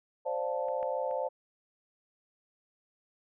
sine chord, D minor seventh, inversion third, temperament equal, 523.3 / 587.3 / 698.5 / 880 Hz, C5 / D5 / F5 / A5, 0 / 0 / 0 / 0 cents, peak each -33 / -35 / -39 / -37 dBFS, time 0.25-1.29 s, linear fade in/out 20 ms
clicks, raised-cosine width 0.5 ms, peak -39 / -32 / -39 dBFS, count 3, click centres 0.685 / 0.829 / 1.111 s
effects none

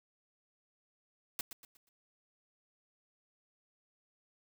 white noise with echo, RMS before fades -37 dBFS, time 1.39-1.41 s, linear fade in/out 2 ms, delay 120 ms, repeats 4, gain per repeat -9 dB, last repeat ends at 1.89 s, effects none

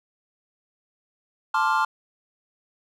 triangle chord, D minor seventh, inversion second, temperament equal, 880 / 1046.5 / 1174.7 / 1396.9 Hz, A5 / C6 / D6 / F6, 0 / 0 / 0 / 0 cents, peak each -22 / -23 / -25 / -23 dBFS, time 1.54-1.85 s, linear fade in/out 5 ms, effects none

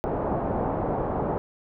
white low-pass noise, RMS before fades -27 dBFS, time 0.04-1.38 s, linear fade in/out 0 ms, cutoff 840 Hz, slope 24 dB/octave, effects none

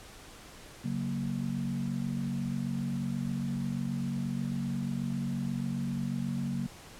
sine chord, F# major, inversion second, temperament equal, 138.59 / 185 / 233.1 Hz, C#3 / F#3 / A#3, 0 / 0 / 0 cents, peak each -35 / -35 / -34 dBFS, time 0.84-6.67 s, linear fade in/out 10 ms, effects pink hiss -50 dBFS RMS until 6.99 s + low-pass 11000 Hz 12 dB/octave

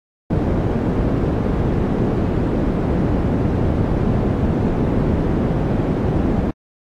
white low-pass noise, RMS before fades -18 dBFS, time 0.3-6.51 s, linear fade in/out 5 ms, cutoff 290 Hz, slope 12 dB/octave, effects AAC 48 kbps

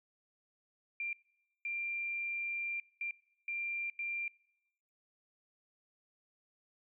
sine tone bursts at uneven times, 2377 Hz, D7, 20 cents sharp, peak -35 dBFS, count 5, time 1-1.13 / 1.65-2.8 / 3.01-3.11 / 3.48-3.9 / 3.99-4.28 s, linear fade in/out 2 ms, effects noise-tail reverb RT60 0.9 s tail -24 dB re dry

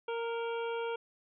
harmonic tone with a mistuned harmonic, 463.3 Hz, A#4, 11 cents flat, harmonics 1 / 2 / 3 / 5 / 6 / 7, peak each -34 / -40 / -44 / -48 / -50 / -51 dBFS, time 0.08-0.96 s, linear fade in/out 5 ms, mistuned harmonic 3, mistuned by +15 cents, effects none

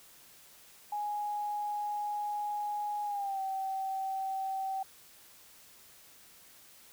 sine tone with pitch glide, 830.6 to 770.5 Hz, G#5 to G5, 0 to -30 cents, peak -32 dBFS, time 0.92-4.83 s, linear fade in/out 5 ms, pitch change -130 cents, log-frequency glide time 3.05-3.41 s, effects white hiss -57 dBFS RMS until 6.92 s

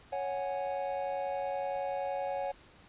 triangle chord, C# suspended fourth, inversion none, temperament equal, 554.4 / 740 / 830.6 Hz, C#5 / F#5 / G#5, 0 / 0 / 0 cents, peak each -33 / -35 / -37 dBFS, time 0.12-2.52 s, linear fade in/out 10 ms, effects pink hiss -58 dBFS RMS until 2.88 s + resampled to 8000 Hz

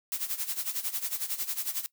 blue noise with tremolo, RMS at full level -30 dBFS, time 0.12-1.86 s, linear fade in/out 0 ms, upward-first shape sine, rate 11 Hz, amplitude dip 80%, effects noise-tail reverb RT60 0.1 s tail -21 dB re dry

